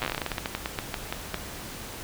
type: slowing click train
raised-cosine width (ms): 0.3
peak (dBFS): -12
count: 21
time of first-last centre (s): 0.02-1.343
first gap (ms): 8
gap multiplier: 1.19
effects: pink hiss -39 dBFS RMS until 2.03 s